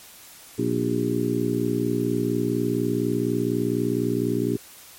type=harmonic tone with a mistuned harmonic; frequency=59.9 Hz; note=A#1; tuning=48 cents sharp; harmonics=2 / 3 / 4 / 5 / 6 / 7; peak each=-29 / -31 / -27 / -26 / -29 / -28 dBFS; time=0.58-4.57 s; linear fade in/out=10 ms; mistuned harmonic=7; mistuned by=-66 cents; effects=white hiss -46 dBFS RMS until 4.98 s + MP3 64 kbps